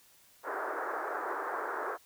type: band-pass noise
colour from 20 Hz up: white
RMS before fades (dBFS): -36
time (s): 0.43-1.98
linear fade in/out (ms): 50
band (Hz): 340 to 1600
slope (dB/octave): 48
effects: white hiss -62 dBFS RMS until 2.05 s